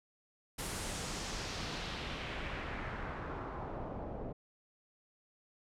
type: noise with low-pass filter sweep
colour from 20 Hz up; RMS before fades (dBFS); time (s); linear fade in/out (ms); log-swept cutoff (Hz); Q
pink; -41; 0.58-4.33; 10; 11000 to 570; 1.5
effects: none